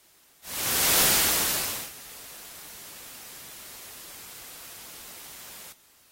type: noise with ADSR envelope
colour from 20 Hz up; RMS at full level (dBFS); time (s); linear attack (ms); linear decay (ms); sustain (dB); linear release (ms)
white; -20; 0.42-5.73; 580; 910; -24; 12
effects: white hiss -59 dBFS RMS until 6.11 s + AAC 48 kbps